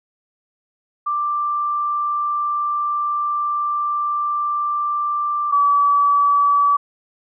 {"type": "tone pair in turn", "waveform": "sine", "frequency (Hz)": [1179, 1147.4], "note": ["D6", "D6"], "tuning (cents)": [6, -41], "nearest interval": "unison", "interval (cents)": 47, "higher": "first", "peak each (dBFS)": [-18, -12], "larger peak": "second", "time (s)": [[1.06, 5.52], [5.52, 6.77]], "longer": "first", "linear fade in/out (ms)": 10, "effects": []}